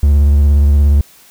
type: tone with vibrato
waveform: triangle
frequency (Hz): 71.9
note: D2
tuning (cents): -36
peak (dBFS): -4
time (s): 0.03-1.01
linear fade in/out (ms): 0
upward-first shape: sine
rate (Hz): 17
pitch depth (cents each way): 45
effects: white hiss -44 dBFS RMS until 1.3 s